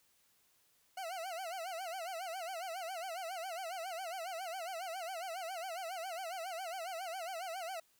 40% pulse tone with vibrato, 709 Hz, F5, 26 cents sharp, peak -39 dBFS, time 0.97-7.8 s, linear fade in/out 5 ms, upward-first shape sine, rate 7.3 Hz, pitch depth 160 cents each way, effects white hiss -72 dBFS RMS until 7.99 s

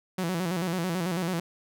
sawtooth tone with vibrato, 176 Hz, F3, 14 cents sharp, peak -23 dBFS, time 0.18-1.4 s, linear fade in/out 5 ms, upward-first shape square, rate 9.1 Hz, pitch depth 95 cents each way, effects none

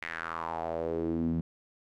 sawtooth tone with band-pass filter sweep, 82.5 Hz, E2, 2 cents sharp, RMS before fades -33 dBFS, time 0.02-1.41 s, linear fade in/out 5 ms, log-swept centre 2100 to 190 Hz, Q 4.2, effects none

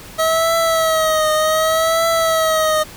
25% pulse tone with vibrato, 640 Hz, D#5, 49 cents sharp, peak -10 dBFS, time 0.18-2.84 s, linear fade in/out 20 ms, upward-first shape triangle, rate 0.66 Hz, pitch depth 66 cents each way, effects pink hiss -37 dBFS RMS until 2.96 s

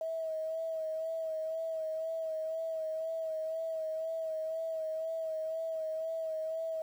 sine tone with vibrato, 642 Hz, E5, 46 cents flat, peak -33 dBFS, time 0.01-6.82 s, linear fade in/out 2 ms, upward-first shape sine, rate 2 Hz, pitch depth 28 cents each way, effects 10-bit

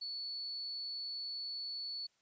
sine tone, 4435 Hz, C#8, in tune, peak -39 dBFS, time 0.01-2.07 s, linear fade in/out 10 ms, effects white hiss -75 dBFS RMS until 2.21 s + resampled to 16000 Hz

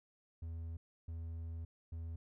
triangle tone bursts at uneven times, 82.41 Hz, E2, in tune, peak -39 dBFS, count 3, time 0.42-0.77 / 1.08-1.65 / 1.92-2.16 s, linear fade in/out 5 ms, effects none

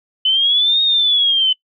sine linear two-way sweep, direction up then down, 3019 to 3738 to 3019 Hz, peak -11 dBFS, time 0.25-1.53 s, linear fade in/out 5 ms, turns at 0.82 s, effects noise-tail reverb RT60 0.1 s tail -21 dB re dry

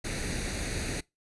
pink noise with comb filter, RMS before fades -33 dBFS, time 0.04-1.01 s, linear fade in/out 10 ms, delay 0.47 ms, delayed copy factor +0.65, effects noise-tail reverb RT60 0.2 s tail -23 dB re dry + resampled to 24000 Hz

